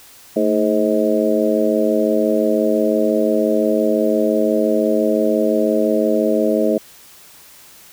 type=harmonic tone with a mistuned harmonic; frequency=105.8 Hz; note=G#2; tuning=33 cents sharp; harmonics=2 / 3 / 4 / 5 / 6; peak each=-20 / -20 / -20 / -20 / -20 dBFS; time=0.36-6.78 s; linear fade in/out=5 ms; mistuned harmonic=2; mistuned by=+75 cents; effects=white hiss -44 dBFS RMS until 7.92 s